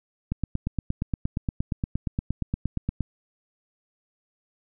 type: click train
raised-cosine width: 5 ms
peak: -13 dBFS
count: 24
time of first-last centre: 0.32-3.007 s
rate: 8.56 Hz
effects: none